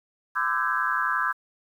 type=tone cluster; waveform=sine; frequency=1016 / 1187 / 1325 / 1542 / 1653 Hz; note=B5 / D6 / E6 / G6 / G#6; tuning=+49 / +18 / +9 / -29 / -9 cents; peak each=-29 dBFS; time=0.35-1.33 s; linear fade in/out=20 ms; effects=9-bit